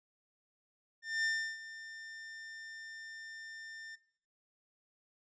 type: tone with ADSR envelope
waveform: 45% pulse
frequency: 1800 Hz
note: A6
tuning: 39 cents sharp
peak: -30 dBFS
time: 1.02-3.96 s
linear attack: 220 ms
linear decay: 330 ms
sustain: -16 dB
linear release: 16 ms
effects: noise-tail reverb RT60 0.6 s tail -19 dB re dry + resampled to 16000 Hz